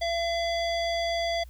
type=tone with low-pass filter; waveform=square; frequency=677 Hz; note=E5; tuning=46 cents sharp; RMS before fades=-28 dBFS; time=0.01-1.44 s; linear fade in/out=10 ms; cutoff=4300 Hz; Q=2.4; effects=added 60 Hz sine -43 dBFS peak until 1.49 s + white hiss -62 dBFS RMS until 1.49 s